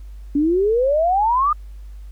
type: exponential sweep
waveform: sine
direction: up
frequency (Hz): 279.4 to 1244.5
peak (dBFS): -14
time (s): 0.35-1.53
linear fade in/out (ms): 5
effects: added 50 Hz sine -33 dBFS peak until 2.11 s + pink hiss -59 dBFS RMS until 2.11 s